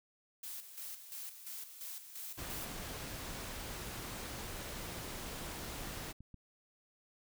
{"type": "noise with tremolo", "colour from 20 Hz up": "blue", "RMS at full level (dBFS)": -45, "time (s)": [0.43, 2.65], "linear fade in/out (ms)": 5, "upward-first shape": "square", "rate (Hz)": 2.9, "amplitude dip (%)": 60}
{"type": "noise", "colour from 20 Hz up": "pink", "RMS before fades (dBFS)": -44, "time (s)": [2.37, 6.13], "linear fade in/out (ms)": 20}
{"type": "clicks", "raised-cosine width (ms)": 5, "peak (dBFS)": -39, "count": 4, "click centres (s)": [3.987, 4.983, 6.206, 6.343]}
{"effects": []}